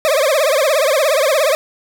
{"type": "tone with vibrato", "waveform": "40% pulse", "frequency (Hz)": 582, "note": "D5", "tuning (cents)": -16, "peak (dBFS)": -11, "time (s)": [0.05, 1.55], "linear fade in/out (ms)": 0, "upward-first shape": "triangle", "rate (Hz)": 17, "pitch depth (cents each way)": 230, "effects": []}